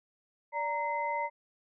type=tone cluster; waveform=sine; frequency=579 / 929 / 2052 Hz; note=D5 / A#5 / C7; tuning=-25 / -6 / -34 cents; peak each=-37 / -31 / -38 dBFS; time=0.52-1.3 s; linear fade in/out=50 ms; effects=none